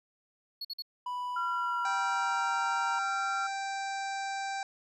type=tone bursts; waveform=triangle; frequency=4358 Hz; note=C#8; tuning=30 cents flat; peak=-34 dBFS; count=3; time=0.61-0.822 s; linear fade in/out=5 ms; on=38 ms; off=49 ms
type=tone with pitch glide; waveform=triangle; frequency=987.8 to 937.2 Hz; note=B5 to A#5; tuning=0 to +9 cents; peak=-31 dBFS; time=1.06-2.99 s; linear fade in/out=5 ms; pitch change=-91 cents; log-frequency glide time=1.49-2.55 s
type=tone; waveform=sine; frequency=1374 Hz; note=F6; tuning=29 cents flat; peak=-31 dBFS; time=1.36-3.47 s; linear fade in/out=5 ms
type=harmonic tone; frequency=784 Hz; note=G5; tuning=in tune; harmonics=1 / 2 / 3 / 5 / 6 / 7 / 8 / 9 / 10; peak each=-34 / -40 / -44 / -48 / -50 / -51 / -52 / -53 / -54 dBFS; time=1.85-4.63 s; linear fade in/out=2 ms
effects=none